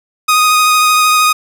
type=tone with vibrato; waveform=sawtooth; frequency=1244.5 Hz; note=D#6; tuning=in tune; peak=-4 dBFS; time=0.28-1.33 s; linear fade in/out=10 ms; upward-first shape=triangle; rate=13 Hz; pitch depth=16 cents each way; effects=none